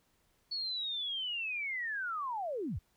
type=linear sweep; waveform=sine; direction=down; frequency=4435 to 50.5 Hz; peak=-34 dBFS; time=0.51-2.79 s; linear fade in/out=10 ms; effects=pink hiss -73 dBFS RMS until 2.96 s